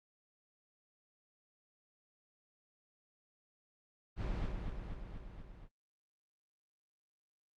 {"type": "noise with echo", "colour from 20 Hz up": "brown", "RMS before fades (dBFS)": -37, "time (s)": [4.16, 4.49], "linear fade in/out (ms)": 50, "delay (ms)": 240, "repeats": 5, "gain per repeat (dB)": -3, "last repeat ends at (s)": 5.69, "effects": ["low-pass 4000 Hz 12 dB/octave", "Opus 48 kbps"]}